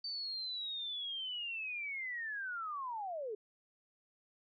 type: linear sweep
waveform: sine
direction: down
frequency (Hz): 4600 to 402.4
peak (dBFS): -38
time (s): 0.04-3.35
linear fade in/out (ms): 5
effects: none